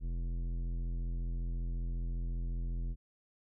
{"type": "tone with tanh clipping", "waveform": "triangle", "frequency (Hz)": 42.68, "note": "F1", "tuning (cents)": -39, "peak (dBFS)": -35, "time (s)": [0, 2.96], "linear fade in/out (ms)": 50, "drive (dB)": 17, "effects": []}